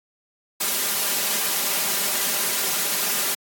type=noise with comb filter; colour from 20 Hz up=white; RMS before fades=-23 dBFS; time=0.6-3.35 s; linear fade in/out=10 ms; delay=5 ms; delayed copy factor=+0.6; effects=high-pass 200 Hz 12 dB/octave + AAC 64 kbps